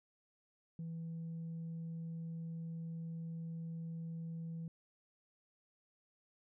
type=tone; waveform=sine; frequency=164.81 Hz; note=E3; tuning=in tune; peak=-39 dBFS; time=0.79-4.68 s; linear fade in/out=2 ms; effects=tanh soft clip ceiling -39 dBFS